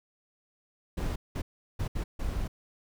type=noise bursts at uneven times; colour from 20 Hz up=brown; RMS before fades=-31 dBFS; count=5; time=0.97-1.16 / 1.35-1.42 / 1.79-1.88 / 1.95-2.04 / 2.19-2.48 s; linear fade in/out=10 ms; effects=none